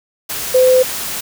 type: tone in noise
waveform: sine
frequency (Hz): 511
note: C5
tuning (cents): -41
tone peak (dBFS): -7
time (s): 0.54-0.83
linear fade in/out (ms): 10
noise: white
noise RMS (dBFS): -23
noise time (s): 0.29-1.21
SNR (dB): +13
effects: none